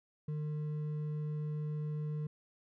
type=tone with hard clipping; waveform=triangle; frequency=151.2 Hz; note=D#3; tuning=49 cents flat; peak=-36 dBFS; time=0.28-2.27 s; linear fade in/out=5 ms; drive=8 dB; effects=none